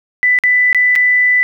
sine tone with dropouts, 1990 Hz, B6, 13 cents sharp, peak -8 dBFS, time 0.23-1.43 s, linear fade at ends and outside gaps 0 ms, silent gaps 0.388-0.437 / 0.729-0.747 / 0.954-0.96 s, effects 8-bit

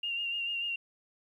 sine tone with vibrato, 2794 Hz, F7, in tune, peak -31 dBFS, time 0.03-0.76 s, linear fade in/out 5 ms, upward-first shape sine, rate 6.8 Hz, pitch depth 31 cents each way, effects 11-bit

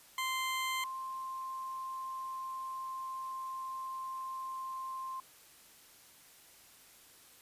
20% pulse / sine tone pair in turn, 1043 / 1050.9 Hz, C6 / C6, -6 / +7 cents, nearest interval unison, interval 13 cents, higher second, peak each -28 / -38 dBFS, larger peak first, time 0.18-0.84 / 0.84-5.2 s, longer second, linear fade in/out 2 ms, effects white hiss -59 dBFS RMS until 7.41 s + resampled to 32000 Hz

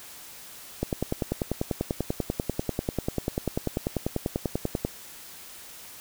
click train, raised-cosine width 2 ms, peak -12 dBFS, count 42, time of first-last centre 0.83-4.85 s, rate 10.2 Hz, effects white hiss -45 dBFS RMS until 6 s

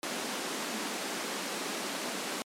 pink high-pass noise, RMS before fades -35 dBFS, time 0.03-2.42 s, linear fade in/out 0 ms, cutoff 190 Hz, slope 48 dB/octave, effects low-pass 10000 Hz 12 dB/octave + MP3 96 kbps

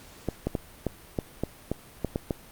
clicks, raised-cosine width 2 ms, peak -13 dBFS, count 10, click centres 0.287 / 0.47 / 0.552 / 0.867 / 1.188 / 1.436 / 1.716 / 2.047 / 2.159 / 2.308 s, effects pink hiss -50 dBFS RMS until 2.51 s + Opus 48 kbps

